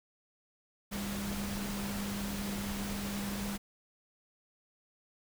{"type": "tone in noise", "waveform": "sine", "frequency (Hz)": 200.8, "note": "G3", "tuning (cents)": 42, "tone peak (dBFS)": -36, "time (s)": [0.91, 3.58], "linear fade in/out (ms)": 20, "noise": "pink", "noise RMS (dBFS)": -40, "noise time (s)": [0.91, 3.58], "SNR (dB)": 1, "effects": []}